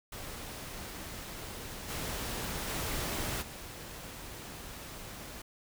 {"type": "noise with level steps", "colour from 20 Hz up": "pink", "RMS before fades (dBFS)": [-43, -37, -35, -45], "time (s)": [0.12, 5.42], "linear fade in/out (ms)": 5, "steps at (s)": [1.88, 2.67, 3.41], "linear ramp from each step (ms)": 20, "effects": []}